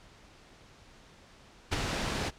pink noise with ADSR envelope, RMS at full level -27 dBFS, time 1.71-2.31 s, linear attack 20 ms, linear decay 18 ms, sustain -5 dB, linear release 33 ms, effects pink hiss -56 dBFS RMS until 2.38 s + low-pass 6000 Hz 12 dB/octave

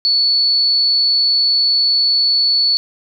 sine tone, 4435 Hz, C#8, in tune, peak -11 dBFS, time 0.05-2.77 s, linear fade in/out 0 ms, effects none

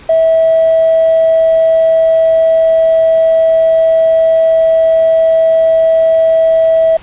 triangle tone with tanh clipping, 650 Hz, E5, 24 cents flat, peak -5 dBFS, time 0.09-6.97 s, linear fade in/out 5 ms, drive 1 dB, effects pink hiss -37 dBFS RMS until 7.02 s + resampled to 8000 Hz

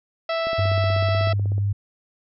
harmonic tone, 659.3 Hz, E5, in tune, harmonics 1 / 2 / 3 / 4 / 5 / 6 / 7 / 8, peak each -23 / -29 / -33 / -35 / -37 / -39 / -40 / -41 dBFS, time 0.29-1.33 s, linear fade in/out 5 ms
click train, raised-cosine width 2 ms, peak -23 dBFS, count 19, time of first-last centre 0.47-1.581 s, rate 16.2 Hz
sine tone with pitch glide, 98 to 100.64 Hz, G2 to G2, 0 to +46 cents, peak -19 dBFS, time 0.58-1.73 s, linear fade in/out 10 ms, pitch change +46 cents, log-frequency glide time 1.04-1.31 s
effects none

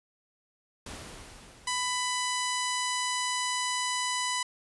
pink noise with exponential decay, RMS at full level -40 dBFS, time 0.86-3.07 s, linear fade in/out 5 ms, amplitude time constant 480 ms
harmonic tone, 996 Hz, B5, 14 cents sharp, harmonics 1 / 2 / 3 / 4 / 5 / 6 / 7 / 8 / 9 / 10, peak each -32 / -35 / -37 / -38 / -39 / -40 / -40 / -41 / -42 / -42 dBFS, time 1.67-4.43 s, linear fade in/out 5 ms
effects resampled to 24000 Hz

